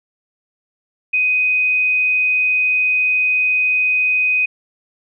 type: tone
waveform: sine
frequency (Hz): 2503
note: D#7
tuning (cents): +10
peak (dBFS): -13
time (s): 1.13-4.46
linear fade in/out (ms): 10
effects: none